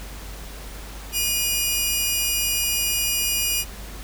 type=tone pair together; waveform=10% pulse; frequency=2442 / 2885 Hz; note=D#7 / F#7; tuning=-33 / -44 cents; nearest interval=minor third; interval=289 cents; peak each=-15 dBFS; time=1.12-3.65 s; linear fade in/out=50 ms; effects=added 50 Hz sine -36 dBFS peak until 4.03 s + pink hiss -40 dBFS RMS until 4.03 s